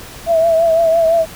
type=tone with vibrato; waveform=sine; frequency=659.3 Hz; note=E5; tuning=in tune; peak=-9 dBFS; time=0.26-1.26 s; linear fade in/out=50 ms; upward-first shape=triangle; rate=5.9 Hz; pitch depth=52 cents each way; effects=pink hiss -34 dBFS RMS until 1.35 s